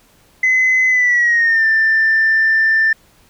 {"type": "tone with pitch glide", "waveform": "sine", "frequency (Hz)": [2034, 1781], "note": ["C7", "A6"], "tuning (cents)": [-50, 21], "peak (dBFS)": -9, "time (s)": [0.43, 2.93], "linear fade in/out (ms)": 5, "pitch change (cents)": -229, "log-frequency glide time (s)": [0.88, 1.66], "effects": ["tanh soft clip ceiling -7 dBFS", "pink hiss -52 dBFS RMS until 3.29 s"]}